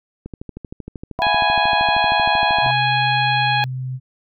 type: click train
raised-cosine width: 3 ms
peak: -18 dBFS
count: 32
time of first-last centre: 0.26-2.663 s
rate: 12.9 Hz
type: chord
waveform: sine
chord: E suspended second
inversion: none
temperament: equal with one note detuned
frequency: 669.2 / 740 / 987.8 Hz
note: E5 / F#5 / B5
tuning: +26 / 0 / 0 cents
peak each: -24 dBFS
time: 1.19-2.71 s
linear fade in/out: 0 ms
type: harmonic tone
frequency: 830.6 Hz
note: G#5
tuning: in tune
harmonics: 1 / 2 / 3 / 4 / 5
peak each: -18 / -22 / -23 / -25 / -28 dBFS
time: 1.22-3.64 s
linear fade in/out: 0 ms
type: tone with pitch glide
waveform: sine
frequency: 130 to 129.03 Hz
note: C3 to C3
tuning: -11 to -24 cents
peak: -23 dBFS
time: 2.61-4 s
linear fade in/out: 50 ms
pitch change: -13 cents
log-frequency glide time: 3.34-3.6 s
effects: none